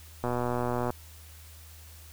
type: click train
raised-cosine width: 1 ms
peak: -16 dBFS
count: 82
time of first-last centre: 0.24-0.904 s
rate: 122 Hz
effects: added 79 Hz sine -48 dBFS peak until 2.12 s + white hiss -53 dBFS RMS until 2.12 s